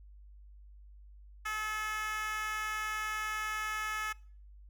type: tone with high-pass filter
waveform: 10% pulse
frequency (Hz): 430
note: A4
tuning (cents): -40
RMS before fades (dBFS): -36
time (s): 1.45-4.13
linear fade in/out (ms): 10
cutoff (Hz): 1400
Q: 2.7
effects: noise-tail reverb RT60 0.5 s tail -24 dB re dry + added 50 Hz sine -51 dBFS peak until 4.69 s